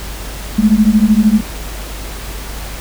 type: beating tone pair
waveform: sine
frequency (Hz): 207.7 / 220.7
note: G#3 / A3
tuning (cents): 0 / +5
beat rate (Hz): 13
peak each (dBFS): -10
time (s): 0.58-1.41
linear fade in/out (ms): 10
effects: added 50 Hz sine -25 dBFS peak until 2.8 s + pink hiss -29 dBFS RMS until 2.8 s